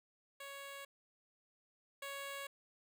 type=tone pair in turn; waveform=10% pulse; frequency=556 / 556 Hz; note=C#5 / C#5; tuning=+5 / +5 cents; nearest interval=unison; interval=0 cents; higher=neither; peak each=-39 / -35 dBFS; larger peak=second; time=0.4-0.85 / 2.02-2.47 s; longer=neither; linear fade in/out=5 ms; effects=none

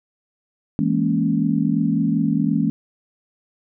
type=chord; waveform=sine; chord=A# half-diminished seventh; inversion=second; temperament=equal; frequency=164.81 / 207.7 / 233.1 / 277.2 Hz; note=E3 / G#3 / A#3 / C#4; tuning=0 / 0 / 0 / 0 cents; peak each=-22 dBFS; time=0.79-2.7 s; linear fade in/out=0 ms; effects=none

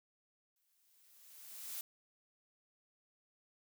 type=noise with exponential growth; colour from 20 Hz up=blue; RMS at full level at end=-42 dBFS; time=0.56-1.81 s; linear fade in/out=2 ms; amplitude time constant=270 ms; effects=none

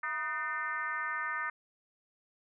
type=tone with frequency modulation; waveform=sine; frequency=1523 Hz; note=F#6; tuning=50 cents sharp; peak=-32 dBFS; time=0.03-1.5 s; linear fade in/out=5 ms; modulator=284 Hz; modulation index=1.6; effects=none

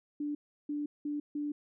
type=tone bursts at uneven times; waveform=sine; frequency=293.7 Hz; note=D4; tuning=in tune; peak=-32 dBFS; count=4; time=0.2-0.35 / 0.69-0.86 / 1.05-1.2 / 1.35-1.52 s; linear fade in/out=5 ms; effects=none

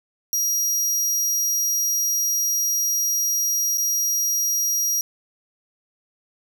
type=tone with dropouts; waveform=sawtooth; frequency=5720 Hz; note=F8; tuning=41 cents sharp; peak=-17 dBFS; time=0.33-5.01 s; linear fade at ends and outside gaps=1 ms; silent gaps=3.774-3.781 s; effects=none

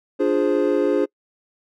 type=chord; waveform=triangle; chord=D half-diminished seventh; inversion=none; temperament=equal; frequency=293.7 / 349.2 / 415.3 / 523.3 Hz; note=D4 / F4 / Ab4 / C5; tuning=0 / 0 / 0 / 0 cents; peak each=-20 / -21 / -19 / -21 dBFS; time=0.19-1.06 s; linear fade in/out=20 ms; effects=noise-tail reverb RT60 0.1 s tail -26 dB re dry

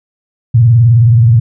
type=tone with vibrato; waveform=sine; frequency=116.54 Hz; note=A#2; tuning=in tune; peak=-3 dBFS; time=0.54-1.4 s; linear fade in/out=10 ms; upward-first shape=sine; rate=19 Hz; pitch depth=140 cents each way; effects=none

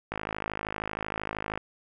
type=click train; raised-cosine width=0.5 ms; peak=-16 dBFS; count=78; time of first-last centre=0.12-1.576 s; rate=52.9 Hz; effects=none

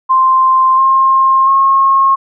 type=tone with pitch steps; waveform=sine; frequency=1046.5 / 1064.2 / 1082.2 Hz; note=C6 / C6 / C#6; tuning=0 / +29 / -42 cents; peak=-6 dBFS; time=0.09-2.16 s; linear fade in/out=20 ms; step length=690 ms; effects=none

